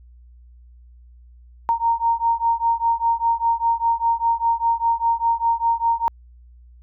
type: beating tone pair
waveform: sine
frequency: 923 / 928 Hz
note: A#5 / A#5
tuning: -17 / -8 cents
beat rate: 5 Hz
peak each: -20 dBFS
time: 1.69-6.08 s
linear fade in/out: 0 ms
effects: added 60 Hz sine -44 dBFS peak until 6.82 s